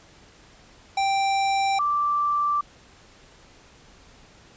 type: tone pair in turn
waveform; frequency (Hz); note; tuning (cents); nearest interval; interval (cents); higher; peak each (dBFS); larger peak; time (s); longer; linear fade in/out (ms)
square / sine; 784 / 1171.8; G5 / D6; 0 / -4; perfect fifth; 696; second; -21 / -20; second; 0.97-1.79 / 1.79-2.61; neither; 5
effects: pink hiss -52 dBFS RMS until 4.56 s + resampled to 16000 Hz